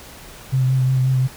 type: tone with vibrato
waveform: sine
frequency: 130.2 Hz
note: C3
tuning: 8 cents flat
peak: -14 dBFS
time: 0.52-1.28 s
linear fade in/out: 20 ms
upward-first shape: sine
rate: 5.6 Hz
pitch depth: 24 cents each way
effects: pink hiss -40 dBFS RMS until 1.36 s